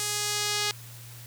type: tone with band-pass filter sweep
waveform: sawtooth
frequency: 415.3 Hz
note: G#4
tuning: in tune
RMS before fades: -29 dBFS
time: 0-0.71 s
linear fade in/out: 0 ms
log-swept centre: 7900 to 4700 Hz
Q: 1.1
effects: added 118 Hz sine -44 dBFS peak until 1.26 s + white hiss -48 dBFS RMS until 1.26 s